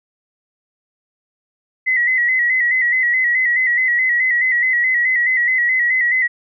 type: tone with vibrato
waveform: sine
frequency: 1975.5 Hz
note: B6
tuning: in tune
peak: -13 dBFS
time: 1.86-6.28 s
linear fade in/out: 20 ms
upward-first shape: square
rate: 4.7 Hz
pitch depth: 52 cents each way
effects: none